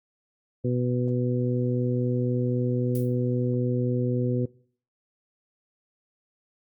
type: harmonic tone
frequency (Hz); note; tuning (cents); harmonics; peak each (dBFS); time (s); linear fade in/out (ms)
123.8; B2; +5; 1 / 2 / 3 / 4; -25 / -28 / -30 / -31; 0.64-4.46; 10
type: noise with exponential decay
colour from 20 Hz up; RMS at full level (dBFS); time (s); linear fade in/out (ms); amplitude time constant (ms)
violet; -35; 2.95-3.16; 2; 44
effects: noise-tail reverb RT60 0.5 s tail -22 dB re dry + Opus 48 kbps